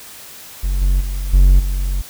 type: tone with level steps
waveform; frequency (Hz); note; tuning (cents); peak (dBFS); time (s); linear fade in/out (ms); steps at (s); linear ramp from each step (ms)
triangle; 46.25; F#1; 0; -13 / -9 / -17 / -4 / -14; 0.63-2.02; 10; 0.81 / 1 / 1.33 / 1.59; 10
effects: white hiss -37 dBFS RMS until 2.09 s